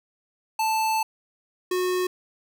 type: tone pair in turn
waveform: square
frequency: 880 / 364.8 Hz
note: A5 / F#4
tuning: 0 / -24 cents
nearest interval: octave + minor third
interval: 1524 cents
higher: first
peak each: -22 / -23 dBFS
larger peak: first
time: 0.59-1.03 / 1.71-2.07 s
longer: first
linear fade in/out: 5 ms
effects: none